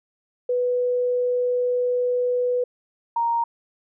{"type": "tone pair in turn", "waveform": "sine", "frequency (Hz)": [493.9, 932.4], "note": ["B4", "A#5"], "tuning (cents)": [0, 0], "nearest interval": "major seventh", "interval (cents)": 1100, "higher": "second", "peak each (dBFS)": -19, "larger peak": "neither", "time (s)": [[0.49, 2.64], [3.16, 3.44]], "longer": "first", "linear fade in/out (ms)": 5, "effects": []}